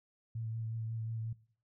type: tone with vibrato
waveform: sine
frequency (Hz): 112.6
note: A2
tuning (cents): +40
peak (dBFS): -36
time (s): 0.35-1.33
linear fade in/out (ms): 5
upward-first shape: sine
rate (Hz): 5.5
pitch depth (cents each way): 23
effects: noise-tail reverb RT60 0.5 s tail -19 dB re dry